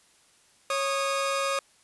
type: tone pair together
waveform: sawtooth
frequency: 550 / 1234.7 Hz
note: C#5 / D#6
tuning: -14 / -14 cents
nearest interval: octave + major second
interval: 1400 cents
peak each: -24 / -25 dBFS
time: 0.7-1.59 s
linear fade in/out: 2 ms
effects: white hiss -61 dBFS RMS until 1.83 s + resampled to 24000 Hz